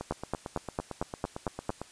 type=two click trains; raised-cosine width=1 ms; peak=-15 / -21 dBFS; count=8 / 17; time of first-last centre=0.11-1.694 / 0.01-1.816 s; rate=4.42 / 8.86 Hz; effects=white hiss -54 dBFS RMS until 1.91 s + resampled to 22050 Hz